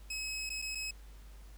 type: tone with dropouts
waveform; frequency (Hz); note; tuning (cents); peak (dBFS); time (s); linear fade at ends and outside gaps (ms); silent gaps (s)
20% pulse; 2562; E7; -50; -32; 0.1-0.91; 5; 0.494-0.501 / 0.618-0.622 / 0.75-0.753
effects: added 50 Hz sine -49 dBFS peak until 1.57 s + pink hiss -62 dBFS RMS until 1.57 s